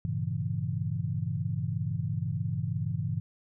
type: chord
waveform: sine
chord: G diminished seventh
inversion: none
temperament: equal with one note detuned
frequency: 99.6 / 116.54 / 138.59 / 164.81 Hz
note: G2 / Bb2 / Db3 / Fb3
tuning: +28 / 0 / 0 / 0 cents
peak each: -34 dBFS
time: 0.05-3.2 s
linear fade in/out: 0 ms
effects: none